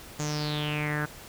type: tone with low-pass filter sweep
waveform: sawtooth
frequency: 149.8 Hz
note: D3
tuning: 35 cents sharp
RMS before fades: -30 dBFS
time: 0.19-1.06 s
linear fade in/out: 10 ms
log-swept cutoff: 7000 to 1500 Hz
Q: 7.1
effects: pink hiss -46 dBFS RMS until 1.28 s